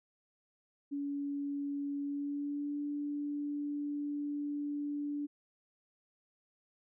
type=tone with pitch glide; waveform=sine; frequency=283.8 to 290.6 Hz; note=C#4 to D4; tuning=+41 to -18 cents; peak=-34 dBFS; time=0.91-5.27 s; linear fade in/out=20 ms; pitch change=+41 cents; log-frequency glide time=2.01-2.8 s; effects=none